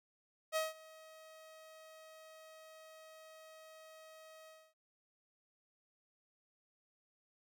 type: tone with ADSR envelope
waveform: sawtooth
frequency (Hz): 634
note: D#5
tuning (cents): +32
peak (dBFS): -28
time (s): 0.52-4.74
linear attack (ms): 42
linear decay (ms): 170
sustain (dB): -23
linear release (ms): 260
effects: none